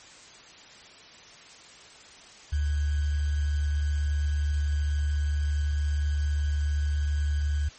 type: tone with sample-and-hold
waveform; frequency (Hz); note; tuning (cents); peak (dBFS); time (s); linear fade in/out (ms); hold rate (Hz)
sine; 73.42; D2; 0; -23; 2.52-7.69; 10; 1575
effects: white hiss -49 dBFS RMS until 7.78 s + MP3 32 kbps